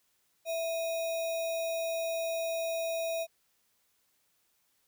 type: tone with sample-and-hold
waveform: sine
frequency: 659.3 Hz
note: E5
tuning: in tune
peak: -30 dBFS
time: 0.45-3.27 s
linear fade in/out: 50 ms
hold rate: 3150 Hz
effects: white hiss -73 dBFS RMS until 4.87 s